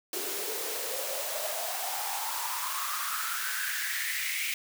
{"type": "noise with high-pass filter sweep", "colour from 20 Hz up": "white", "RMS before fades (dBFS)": -33, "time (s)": [0.13, 4.54], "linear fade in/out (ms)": 2, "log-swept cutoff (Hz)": [360, 2300], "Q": 6.6, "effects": []}